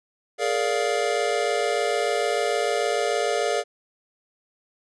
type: chord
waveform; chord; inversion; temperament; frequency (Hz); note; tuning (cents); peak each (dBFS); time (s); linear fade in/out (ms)
square; Bb dominant seventh; third; just; 419.5 / 466.2 / 582.7 / 699.2; Ab4 / Bb4 / D5 / F5; +17 / 0 / -14 / +2; -28; 0.38-3.64; 50
effects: resampled to 22050 Hz